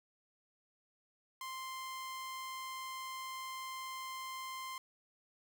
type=tone; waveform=sawtooth; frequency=1046.5 Hz; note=C6; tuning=in tune; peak=-38 dBFS; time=1.41-4.78 s; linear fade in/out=2 ms; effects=11-bit